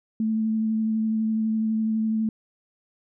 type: tone with vibrato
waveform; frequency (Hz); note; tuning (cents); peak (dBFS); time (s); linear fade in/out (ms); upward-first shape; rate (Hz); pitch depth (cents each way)
sine; 220; A3; 0; -21; 0.2-2.29; 2; sine; 12; 14
effects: none